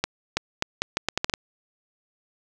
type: accelerating click train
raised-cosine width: 0.2 ms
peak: -5 dBFS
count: 10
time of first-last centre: 0.04-1.338 s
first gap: 330 ms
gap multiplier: 0.77
effects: none